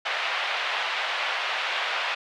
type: band-pass noise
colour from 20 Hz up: white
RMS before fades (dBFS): -28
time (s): 0.05-2.15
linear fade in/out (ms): 10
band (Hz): 610 to 3200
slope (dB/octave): 24
effects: none